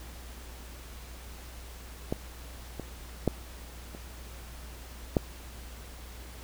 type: clicks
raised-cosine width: 2 ms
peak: -15 / -22 / -10 / -29 / -9 dBFS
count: 5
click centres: 2.125 / 2.797 / 3.277 / 3.949 / 5.168 s
effects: added 60 Hz sine -44 dBFS peak until 6.43 s + pink hiss -49 dBFS RMS until 6.43 s